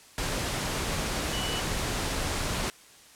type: tone in noise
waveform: sine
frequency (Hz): 2954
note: F#7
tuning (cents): -3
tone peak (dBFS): -34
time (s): 1.33-1.6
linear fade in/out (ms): 0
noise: pink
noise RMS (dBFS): -30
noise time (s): 0.18-2.7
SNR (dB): -7
effects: white hiss -53 dBFS RMS until 3.15 s + low-pass 10000 Hz 12 dB/octave